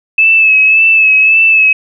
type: tone with vibrato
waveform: sine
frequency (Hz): 2605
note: E7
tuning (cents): -21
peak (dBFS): -4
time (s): 0.18-1.73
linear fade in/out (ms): 5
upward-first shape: sine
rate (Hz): 1.8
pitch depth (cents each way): 34
effects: none